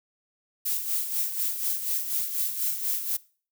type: noise with tremolo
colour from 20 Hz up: violet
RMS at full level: -26 dBFS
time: 0.65-3.17 s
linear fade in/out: 10 ms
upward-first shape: sine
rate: 4.1 Hz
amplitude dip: 60%
effects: noise-tail reverb RT60 0.4 s tail -21 dB re dry